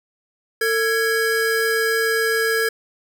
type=tone pair together; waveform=square; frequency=449.5 / 1661.2 Hz; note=A4 / G#6; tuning=+37 / 0 cents; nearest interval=octave + major seventh; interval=2263 cents; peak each=-21 dBFS; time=0.61-2.69 s; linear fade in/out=5 ms; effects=none